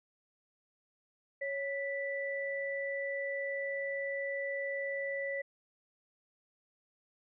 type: tone pair together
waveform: sine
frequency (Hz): 554.4 / 1973.2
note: C#5 / B6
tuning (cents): 0 / -2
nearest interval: octave + minor seventh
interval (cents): 2198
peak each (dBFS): -36 / -37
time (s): 1.41-5.42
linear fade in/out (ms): 10
effects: none